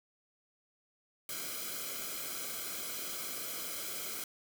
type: noise with comb filter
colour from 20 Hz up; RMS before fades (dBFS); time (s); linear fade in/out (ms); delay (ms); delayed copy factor
white; -40; 1.29-4.24; 2; 1.1; -0.8
effects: none